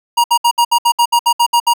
square tone bursts, 947 Hz, A#5, 27 cents sharp, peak -9 dBFS, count 12, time 0.17-1.737 s, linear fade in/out 10 ms, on 71 ms, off 65 ms, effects none

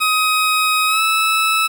20% pulse tone with pitch glide, 1261 to 1307 Hz, D#6 to E6, +23 to -15 cents, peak -9 dBFS, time 0-1.68 s, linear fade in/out 20 ms, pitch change +62 cents, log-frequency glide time 0.87-1.01 s, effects 7-bit

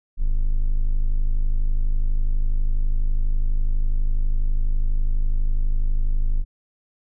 triangle tone, 26.06 Hz, G#0, 7 cents sharp, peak -14 dBFS, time 0.17-6.45 s, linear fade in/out 50 ms, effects none

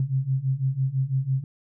sine beating tone pair, 129.9 / 135.9 Hz, C3 / C#3, -12 / -34 cents, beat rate 6 Hz, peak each -26 / -24 dBFS, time 0-1.44 s, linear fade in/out 2 ms, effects none

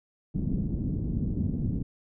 white low-pass noise, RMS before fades -29 dBFS, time 0.34-1.83 s, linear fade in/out 10 ms, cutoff 240 Hz, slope 24 dB/octave, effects none

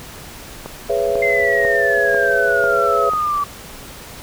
click train, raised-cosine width 1 ms, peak -14 dBFS, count 6, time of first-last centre 0.66-3.135 s, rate 2.02 Hz
sine chord, C# minor seventh, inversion second, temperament equal with one note detuned, 415.3 / 493.9 / 554.4 / 670.4 Hz, G#4 / B4 / C#5 / E5, 0 / 0 / 0 / +29 cents, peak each -21 dBFS, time 0.89-3.1 s, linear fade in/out 10 ms
sine exponential sweep, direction down, 2093 to 1147 Hz, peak -16 dBFS, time 1.22-3.44 s, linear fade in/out 5 ms
effects pink hiss -36 dBFS RMS until 4.22 s

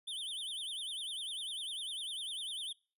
square tone with vibrato, 3322 Hz, G#7, in tune, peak -39 dBFS, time 0.07-2.73 s, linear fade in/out 10 ms, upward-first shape sine, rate 10 Hz, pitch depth 180 cents each way, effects noise-tail reverb RT60 0.4 s tail -26 dB re dry + resampled to 32000 Hz

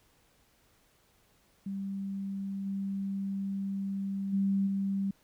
sine tone with level steps, 196 Hz, G3, in tune, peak -33 / -31 / -25 / -28 dBFS, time 1.66-5.11 s, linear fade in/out 5 ms, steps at 2.65 / 4.32 / 4.66 s, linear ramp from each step 20 ms, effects pink hiss -67 dBFS RMS until 5.23 s

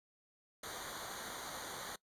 pink noise with comb filter, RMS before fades -45 dBFS, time 0.63-1.96 s, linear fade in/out 5 ms, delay 0.38 ms, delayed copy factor -0.85, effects noise-tail reverb RT60 0.1 s tail -21 dB re dry + low-pass 12000 Hz 12 dB/octave

